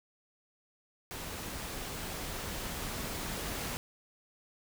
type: noise with level ramp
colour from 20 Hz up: pink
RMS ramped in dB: -41 to -37 dBFS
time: 1.11-3.77 s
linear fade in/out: 0 ms
effects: none